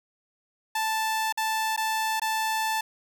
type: tone with dropouts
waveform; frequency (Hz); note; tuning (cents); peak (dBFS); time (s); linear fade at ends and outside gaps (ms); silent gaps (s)
sawtooth; 880; A5; 0; -21; 0.75-2.81; 5; 1.325-1.374 / 1.764-1.775 / 2.198-2.217
effects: none